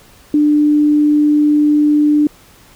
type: tone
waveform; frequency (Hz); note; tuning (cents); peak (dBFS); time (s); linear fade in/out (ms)
sine; 297.4; D4; +22; -8; 0.34-2.27; 2
effects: pink hiss -45 dBFS RMS until 2.75 s